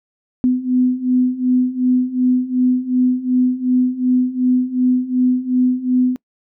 sine beating tone pair, 250.5 / 253.2 Hz, B3 / B3, +25 / +43 cents, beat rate 2.7 Hz, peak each -18 / -15 dBFS, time 0.44-6.16 s, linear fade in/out 0 ms, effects noise-tail reverb RT60 0.1 s tail -25 dB re dry

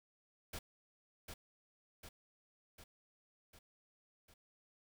pink noise with echo, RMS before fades -45 dBFS, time 0.53-0.59 s, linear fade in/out 5 ms, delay 750 ms, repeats 5, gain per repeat -4 dB, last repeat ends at 4.34 s, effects none

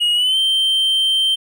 triangle tone with pitch glide, 2887 to 3130 Hz, F#7 to G7, -43 to -3 cents, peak -12 dBFS, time 0-1.36 s, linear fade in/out 20 ms, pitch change +140 cents, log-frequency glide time 0.14-0.38 s, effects none

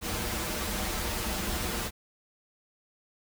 pink noise with comb filter, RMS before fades -32 dBFS, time 0.01-1.91 s, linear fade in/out 50 ms, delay 7.3 ms, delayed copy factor -0.8, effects none

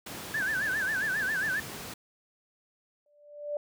pink high-pass noise, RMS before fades -41 dBFS, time 0.06-1.94 s, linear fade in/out 5 ms, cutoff 110 Hz, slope 12 dB/octave
sine tone with vibrato, 1636 Hz, G#6, 26 cents flat, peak -27 dBFS, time 0.34-1.6 s, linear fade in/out 5 ms, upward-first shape sine, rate 7.4 Hz, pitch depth 150 cents each way
sine tone with exponential growth, 587.3 Hz, D5, in tune, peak -27 dBFS, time 3.06-3.57 s, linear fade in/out 2 ms, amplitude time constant 110 ms
effects none

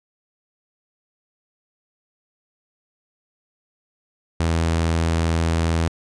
sawtooth tone, 82.41 Hz, E2, in tune, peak -14 dBFS, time 4.4-5.88 s, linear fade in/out 0 ms, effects resampled to 22050 Hz

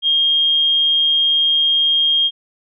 sine tone, 3229 Hz, G#7, 49 cents flat, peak -12 dBFS, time 0.02-2.31 s, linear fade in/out 50 ms, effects none

